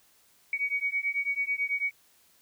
sine beating tone pair, 2246 / 2255.1 Hz, C#7 / C#7, +22 / +29 cents, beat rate 9.1 Hz, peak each -30 dBFS, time 0.53-1.91 s, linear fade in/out 2 ms, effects white hiss -63 dBFS RMS until 2.41 s

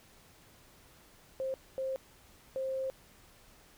sine tone bursts at uneven times, 529 Hz, C5, 19 cents sharp, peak -32 dBFS, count 3, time 1.4-1.54 / 1.78-1.96 / 2.56-2.9 s, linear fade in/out 0 ms, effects pink hiss -60 dBFS RMS until 3.77 s

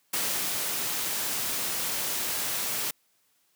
white noise with ADSR envelope, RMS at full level -28 dBFS, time 0.13-2.91 s, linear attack 8 ms, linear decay 370 ms, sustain -2 dB, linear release 6 ms, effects white hiss -69 dBFS RMS until 3.55 s + high-pass 100 Hz 12 dB/octave

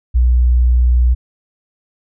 sine tone, 61.1 Hz, B1, 18 cents flat, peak -8 dBFS, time 0.14-1.15 s, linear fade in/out 20 ms, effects none

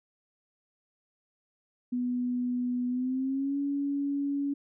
sine tone with pitch glide, 246.9 to 282 Hz, B3 to C#4, 0 to +30 cents, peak -27 dBFS, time 1.92-4.54 s, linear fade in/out 10 ms, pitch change +230 cents, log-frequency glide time 2.88-3.58 s, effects none

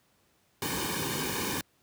pink noise with comb filter, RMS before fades -32 dBFS, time 0.62-1.61 s, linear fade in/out 2 ms, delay 1.5 ms, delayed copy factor -0.9, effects pink hiss -68 dBFS RMS until 1.82 s + high-pass 80 Hz 12 dB/octave

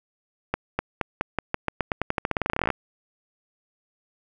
accelerating click train, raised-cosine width 0.5 ms, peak -8 dBFS, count 27, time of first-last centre 0.54-2.703 s, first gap 250 ms, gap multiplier 0.89, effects none

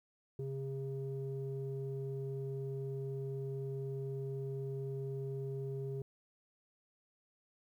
square tone with low-pass filter, 135.2 Hz, C#3, 43 cents flat, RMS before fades -40 dBFS, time 0.39-6.02 s, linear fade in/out 2 ms, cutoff 350 Hz, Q 8.1, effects 12-bit

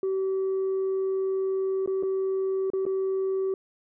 sine tone with dropouts, 382.8 Hz, G4, 41 cents flat, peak -22 dBFS, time 0.03-3.54 s, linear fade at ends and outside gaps 2 ms, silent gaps 1.861-1.875 / 2.027-2.033 / 2.702-2.734 / 2.854-2.864 s, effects tanh soft clip ceiling -22 dBFS

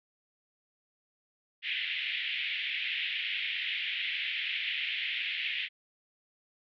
pink band-pass noise, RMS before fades -34 dBFS, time 1.62-5.69 s, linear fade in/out 50 ms, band 2000 to 3400 Hz, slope 48 dB/octave, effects none

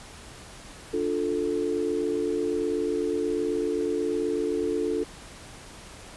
sine chord, D minor, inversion none, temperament just, 293.7 / 352.4 / 440.5 Hz, D4 / F4 / A4, 0 / +16 / +2 cents, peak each -30 / -29 / -27 dBFS, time 0.93-5.04 s, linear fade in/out 10 ms, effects pink hiss -45 dBFS RMS until 6.16 s + resampled to 24000 Hz

